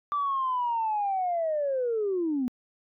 sine linear sweep, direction down, 1174.7 to 239.6 Hz, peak -24 dBFS, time 0.12-2.48 s, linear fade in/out 0 ms, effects tanh soft clip ceiling -20 dBFS

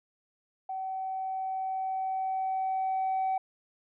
sine tone with level ramp, 761 Hz, F#5, 48 cents sharp, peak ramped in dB -32 to -24 dBFS, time 0.69-3.38 s, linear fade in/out 5 ms, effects tanh soft clip ceiling -24 dBFS

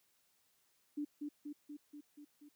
sine tone with echo, 293.7 Hz, D4, in tune, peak -36 dBFS, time 0.97-1.05 s, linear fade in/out 10 ms, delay 240 ms, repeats 6, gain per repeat -3 dB, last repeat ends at 2.49 s, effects white hiss -75 dBFS RMS until 2.55 s + high-pass 60 Hz 12 dB/octave

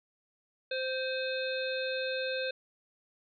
harmonic tone with a mistuned harmonic, 521 Hz, C5, 7 cents flat, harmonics 1 / 3 / 5 / 7 / 8, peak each -33 / -38 / -40 / -41 / -42 dBFS, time 0.71-2.51 s, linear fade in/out 5 ms, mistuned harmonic 5, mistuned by -36 cents, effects none

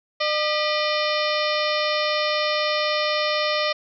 harmonic tone with a mistuned harmonic, 604 Hz, D5, 48 cents sharp, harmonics 1 / 2 / 3 / 4 / 5 / 6 / 7 / 8 / 9, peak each -24 / -27 / -29 / -30 / -31 / -32 / -32 / -33 / -34 dBFS, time 0.2-3.73 s, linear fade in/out 10 ms, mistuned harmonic 3, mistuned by +130 cents, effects none

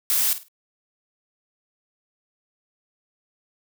blue noise with echo, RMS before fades -21 dBFS, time 0.1-0.33 s, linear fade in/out 0 ms, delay 51 ms, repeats 3, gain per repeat -12 dB, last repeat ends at 0.483 s, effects none

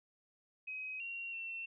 sine tone with pitch steps, 2531 / 2749 / 2702 Hz, D#7 / F7 / E7, +29 / -28 / +42 cents, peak -40 dBFS, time 0.67-1.66 s, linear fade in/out 10 ms, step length 330 ms, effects none

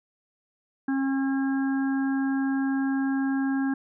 harmonic tone, 270.4 Hz, C#4, 43 cents flat, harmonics 1 / 3 / 4 / 5 / 6, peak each -23 / -37 / -44 / -45 / -36 dBFS, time 0.88-3.74 s, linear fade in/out 5 ms, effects none

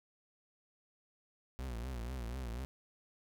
40% pulse tone with vibrato, 61.1 Hz, B1, 18 cents flat, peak -38 dBFS, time 1.59-2.65 s, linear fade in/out 0 ms, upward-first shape triangle, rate 4.1 Hz, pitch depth 170 cents each way, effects none

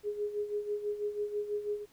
sine tone with tremolo, 415.3 Hz, G#4, in tune, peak -29 dBFS, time 0.03-1.86 s, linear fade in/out 50 ms, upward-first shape sine, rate 6.1 Hz, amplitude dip 70%, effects pink hiss -64 dBFS RMS until 1.92 s

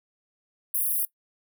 pink high-pass noise, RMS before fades -26 dBFS, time 0.74-1.05 s, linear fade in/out 2 ms, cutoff 9800 Hz, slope 96 dB/octave, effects noise-tail reverb RT60 0.1 s tail -19 dB re dry

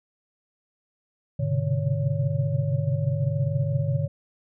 sine tone cluster, 104.1 / 129 / 134.9 / 149.7 / 561 Hz, G#2 / C3 / C#3 / D3 / C#5, +5 / -24 / -47 / +33 / +21 cents, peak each -28 / -27 / -30 / -26 / -34 dBFS, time 1.39-4.08 s, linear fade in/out 10 ms, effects none

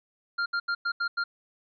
square tone bursts at uneven times, 1396.9 Hz, F6, in tune, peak -26 dBFS, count 6, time 0.38-0.46 / 0.53-0.6 / 0.68-0.75 / 0.85-0.92 / 1-1.08 / 1.17-1.24 s, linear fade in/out 10 ms, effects resampled to 11025 Hz

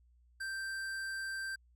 sine tone with hard clipping, 1568 Hz, G6, in tune, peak -39 dBFS, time 0.4-1.56 s, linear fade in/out 10 ms, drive 13 dB, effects added 60 Hz sine -63 dBFS peak until 1.75 s

